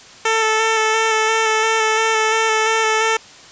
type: tone with vibrato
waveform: 10% pulse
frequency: 442.1 Hz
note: A4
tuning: 8 cents sharp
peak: -6 dBFS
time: 0.25-3.17 s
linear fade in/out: 5 ms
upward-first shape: square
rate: 2.9 Hz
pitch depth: 16 cents each way
effects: white hiss -41 dBFS RMS until 3.51 s + resampled to 16000 Hz